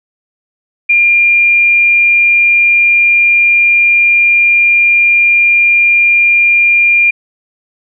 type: tone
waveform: sine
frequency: 2400 Hz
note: D7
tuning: 37 cents sharp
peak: -5 dBFS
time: 0.89-7.11 s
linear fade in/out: 10 ms
effects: none